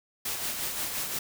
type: noise with tremolo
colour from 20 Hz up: white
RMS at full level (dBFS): -31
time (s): 0.25-1.19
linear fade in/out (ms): 5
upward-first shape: sine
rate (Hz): 5.7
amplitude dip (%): 40
effects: none